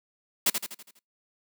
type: noise with echo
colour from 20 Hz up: white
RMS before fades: -22 dBFS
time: 0.46-0.5 s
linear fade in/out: 5 ms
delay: 82 ms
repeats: 6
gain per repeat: -6 dB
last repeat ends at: 0.992 s
effects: noise-tail reverb RT60 0.2 s tail -25 dB re dry + high-pass 200 Hz 12 dB/octave